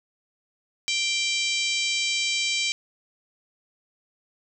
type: harmonic tone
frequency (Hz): 784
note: G5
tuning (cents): 0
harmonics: 3 / 4 / 5 / 6 / 7 / 8 / 9 / 10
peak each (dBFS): -27 / -29 / -31 / -33 / -34 / -35 / -36 / -37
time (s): 0.88-2.72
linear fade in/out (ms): 0
effects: none